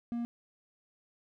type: tone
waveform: triangle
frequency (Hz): 236.2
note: A#3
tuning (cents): +23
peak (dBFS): -30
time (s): 0.12-0.25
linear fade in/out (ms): 0
effects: none